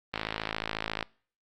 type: click train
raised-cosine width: 0.3 ms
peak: -14 dBFS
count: 49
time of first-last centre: 0.14-1.027 s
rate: 54.1 Hz
effects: noise-tail reverb RT60 0.5 s tail -26 dB re dry + Opus 32 kbps